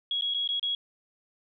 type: tone with dropouts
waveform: sine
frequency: 3322 Hz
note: G#7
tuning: in tune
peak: -26 dBFS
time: 0.11-0.75 s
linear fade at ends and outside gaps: 2 ms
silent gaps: 0.211-0.221 / 0.339-0.345 / 0.476-0.489 / 0.596-0.628 s
effects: none

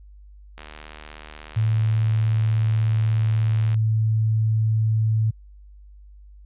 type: click train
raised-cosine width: 0.3 ms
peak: -23 dBFS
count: 243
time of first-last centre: 0.58-3.743 s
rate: 76.5 Hz
type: tone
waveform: sine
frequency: 110 Hz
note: A2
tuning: in tune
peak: -17 dBFS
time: 1.56-5.31 s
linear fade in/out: 10 ms
effects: added 50 Hz sine -43 dBFS peak until 6.45 s + resampled to 8000 Hz

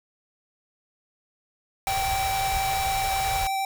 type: tone with vibrato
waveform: square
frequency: 776 Hz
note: G5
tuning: 18 cents flat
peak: -25 dBFS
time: 1.87-3.65 s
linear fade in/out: 2 ms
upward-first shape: sine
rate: 11 Hz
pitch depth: 9 cents each way
type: band-stop noise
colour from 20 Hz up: pink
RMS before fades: -31 dBFS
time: 1.87-3.47 s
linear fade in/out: 0 ms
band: 130 to 520 Hz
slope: 24 dB/octave
effects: none

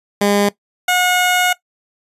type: tone pair in turn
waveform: 15% pulse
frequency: 203.3 / 724.5 Hz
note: G#3 / F#5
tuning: -37 / -37 cents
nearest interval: octave + minor seventh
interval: 2200 cents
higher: second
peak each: -6 dBFS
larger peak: neither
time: 0.21-0.49 / 0.88-1.53 s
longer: second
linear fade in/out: 5 ms
effects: noise-tail reverb RT60 0.1 s tail -18 dB re dry + resampled to 32000 Hz

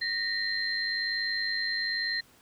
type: tone cluster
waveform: sine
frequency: 1846 / 1947 / 4145 Hz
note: A#6 / B6 / C8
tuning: -17 / -25 / -17 cents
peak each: -31 / -37 / -31 dBFS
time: 0.01-2.21 s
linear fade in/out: 10 ms
effects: pink hiss -59 dBFS RMS until 2.41 s + high-pass 60 Hz 12 dB/octave

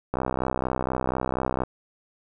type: click train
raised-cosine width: 1 ms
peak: -11 dBFS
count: 97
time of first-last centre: 0.14-1.635 s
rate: 64.2 Hz
effects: none

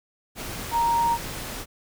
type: tone in noise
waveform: sine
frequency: 933 Hz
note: A#5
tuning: 1 cent sharp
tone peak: -19 dBFS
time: 0.71-1.18 s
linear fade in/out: 50 ms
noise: pink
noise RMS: -34 dBFS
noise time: 0.35-1.66 s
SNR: +12 dB
effects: none

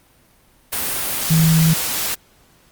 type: tone in noise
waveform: sine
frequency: 161.4 Hz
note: E3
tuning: 36 cents flat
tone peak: -11 dBFS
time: 1.3-1.74 s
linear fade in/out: 10 ms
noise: white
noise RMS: -22 dBFS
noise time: 0.72-2.15 s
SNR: +8 dB
effects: pink hiss -54 dBFS RMS until 2.71 s + Opus 32 kbps

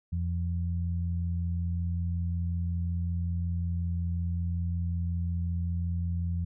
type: tone pair together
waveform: sine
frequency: 85.79 / 171.2 Hz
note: F2 / F3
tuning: -30 / -34 cents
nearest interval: octave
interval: 1196 cents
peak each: -28 / -35 dBFS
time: 0.12-6.45 s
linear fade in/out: 10 ms
effects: none

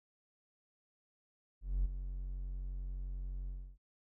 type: tone with ADSR envelope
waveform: triangle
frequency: 45.73 Hz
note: F#1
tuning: 20 cents flat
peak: -25 dBFS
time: 1.61-3.78 s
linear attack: 240 ms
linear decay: 15 ms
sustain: -11 dB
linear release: 300 ms
effects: tanh soft clip ceiling -23 dBFS

